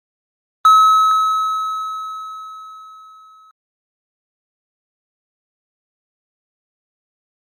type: tone with exponential decay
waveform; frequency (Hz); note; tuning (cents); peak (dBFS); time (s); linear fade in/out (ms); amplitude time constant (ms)
triangle; 1287; E6; -42; -3; 0.65-3.51; 1; 620
effects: Opus 24 kbps